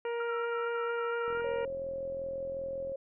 harmonic tone, 470.2 Hz, A#4, 15 cents sharp, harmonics 1 / 2 / 3 / 4 / 5 / 6, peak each -32 / -41 / -45 / -48 / -49 / -52 dBFS, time 0.05-1.65 s, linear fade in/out 2 ms
sine tone with vibrato, 1371 Hz, F6, 32 cents flat, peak -36 dBFS, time 0.2-1.41 s, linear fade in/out 2 ms, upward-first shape triangle, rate 4.4 Hz, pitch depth 58 cents each way
click train, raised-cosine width 2 ms, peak -36 dBFS, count 71, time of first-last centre 1.28-2.919 s, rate 42.7 Hz
sine tone, 542 Hz, C#5, 39 cents flat, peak -34 dBFS, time 1.44-2.96 s, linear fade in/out 5 ms
effects none

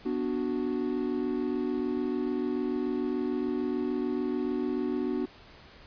triangle chord, B minor, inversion none, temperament equal, 246.9 / 293.7 / 370 Hz, B3 / D4 / F#4, 0 / 0 / 0 cents, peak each -30 / -30 / -30 dBFS, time 0.05-5.26 s, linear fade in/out 10 ms, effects pink hiss -52 dBFS RMS until 5.86 s + resampled to 11025 Hz

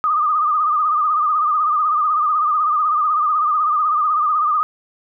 sine tone with vibrato, 1219 Hz, D#6, 36 cents flat, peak -14 dBFS, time 0.04-4.63 s, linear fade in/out 0 ms, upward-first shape sine, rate 16 Hz, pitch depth 70 cents each way, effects none

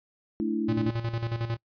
sine chord, A suspended fourth, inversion none, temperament just, 220 / 293.3 / 330 Hz, A3 / D4 / E4, 0 / -2 / +2 cents, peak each -29 / -31 / -29 dBFS, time 0.4-0.9 s, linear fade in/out 0 ms
square tone with tremolo, 115.7 Hz, A#2, 13 cents flat, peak -27 dBFS, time 0.68-1.57 s, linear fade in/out 10 ms, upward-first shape square, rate 11 Hz, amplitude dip 65%
violet noise with exponential decay, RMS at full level -42 dBFS, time 1.16-1.59 s, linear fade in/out 0 ms, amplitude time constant 92 ms
effects noise-tail reverb RT60 0.1 s tail -25 dB re dry + resampled to 11025 Hz

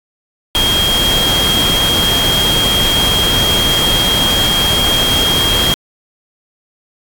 sine tone in noise, 3239 Hz, G#7, 44 cents flat, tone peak -12 dBFS, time 0.55-5.74 s, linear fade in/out 0 ms, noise pink, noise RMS -17 dBFS, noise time 0.55-5.74 s, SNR +2 dB, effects AAC 64 kbps

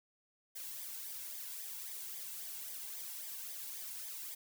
blue noise with flanger, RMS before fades -45 dBFS, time 0.55-4.35 s, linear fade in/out 10 ms, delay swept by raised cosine 0.71 to 1.69 ms, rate 3.7 Hz, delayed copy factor -0.65, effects none

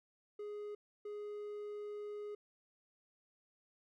triangle tone bursts at uneven times, 415.9 Hz, G#4, 2 cents sharp, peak -40 dBFS, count 2, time 0.39-0.75 / 1.05-2.35 s, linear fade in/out 5 ms, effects none

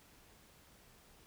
silence, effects pink hiss -63 dBFS RMS until 1.26 s

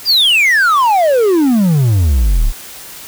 triangle exponential sweep, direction down, 4992 to 30.87 Hz, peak -6 dBFS, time 0.05-2.53 s, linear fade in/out 50 ms, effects white hiss -32 dBFS RMS until 3.07 s

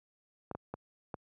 clicks, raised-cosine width 1 ms, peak -24 dBFS, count 4, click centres 0.513 / 0.55 / 0.74 / 1.142 s, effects high-pass 80 Hz 12 dB/octave

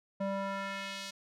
square tone with band-pass filter sweep, 196 Hz, G3, in tune, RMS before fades -37 dBFS, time 0.2-1.11 s, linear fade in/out 10 ms, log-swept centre 520 to 4900 Hz, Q 1.1, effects none

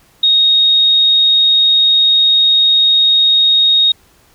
sine tone, 3736 Hz, A#7, 3 cents sharp, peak -7 dBFS, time 0.23-3.92 s, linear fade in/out 5 ms, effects pink hiss -50 dBFS RMS until 4.34 s

